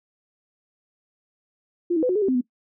sine tone with pitch steps, 347.9 / 318.7 / 502 / 365.3 / 423.4 / 388.1 / 258.4 / 248 Hz, F4 / D#4 / B4 / F#4 / G#4 / G4 / C4 / B3, -7 / +42 / +28 / -22 / +33 / -17 / -21 / +7 cents, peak -18 dBFS, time 1.9-2.412 s, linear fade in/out 10 ms, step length 64 ms, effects noise-tail reverb RT60 0.1 s tail -19 dB re dry

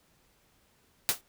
white noise with exponential decay, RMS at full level -22 dBFS, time 1.09-1.21 s, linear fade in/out 0 ms, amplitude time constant 25 ms, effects pink hiss -67 dBFS RMS until 1.28 s

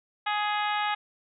harmonic tone, 417.6 Hz, G#4, 10 cents sharp, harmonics 2 / 3 / 4 / 5 / 6 / 7 / 8 / 9, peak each -28 / -32 / -34 / -36 / -38 / -39 / -40 / -41 dBFS, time 0.26-0.95 s, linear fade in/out 10 ms, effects none

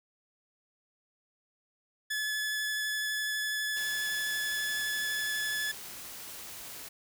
sawtooth tone with vibrato, 1717 Hz, A6, 43 cents flat, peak -27 dBFS, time 2.1-5.72 s, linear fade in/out 10 ms, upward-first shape sine, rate 12 Hz, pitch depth 9 cents each way
white noise, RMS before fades -44 dBFS, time 3.76-6.89 s, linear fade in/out 10 ms
effects none

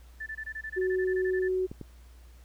sine tone bursts, 1760 Hz, A6, in tune, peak -34 dBFS, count 15, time 0.2-1.483 s, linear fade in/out 10 ms, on 65 ms, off 22 ms
sine tone, 371.8 Hz, F#4, 8 cents sharp, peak -25 dBFS, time 0.76-1.67 s, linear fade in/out 20 ms
clicks, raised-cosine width 3 ms, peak -26 dBFS, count 2, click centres 1.715 / 1.813 s
effects added 60 Hz sine -49 dBFS peak until 2.44 s + pink hiss -62 dBFS RMS until 2.44 s

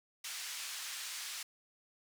white band-pass noise, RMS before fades -43 dBFS, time 0.24-1.43 s, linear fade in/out 5 ms, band 1500 to 7400 Hz, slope 12 dB/octave, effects none

